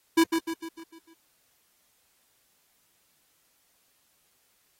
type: tone with echo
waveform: square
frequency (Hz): 328.8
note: E4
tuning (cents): -4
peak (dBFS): -17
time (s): 0.17-0.24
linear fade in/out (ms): 10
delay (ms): 150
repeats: 6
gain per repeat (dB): -6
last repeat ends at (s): 1.14
effects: white hiss -68 dBFS RMS until 4.79 s + AAC 48 kbps